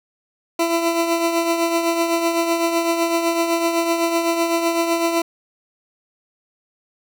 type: tone with tremolo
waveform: 20% pulse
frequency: 335.4 Hz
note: E4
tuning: 30 cents sharp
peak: -10 dBFS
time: 0.59-5.22 s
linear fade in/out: 5 ms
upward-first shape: triangle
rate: 7.9 Hz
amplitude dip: 55%
effects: none